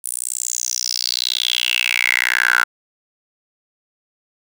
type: tone with high-pass filter sweep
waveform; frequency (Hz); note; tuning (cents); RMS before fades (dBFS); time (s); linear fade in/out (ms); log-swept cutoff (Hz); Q
10% pulse; 61; B1; -21; -20; 0.04-2.64; 5; 10000 to 1400; 6.7
effects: none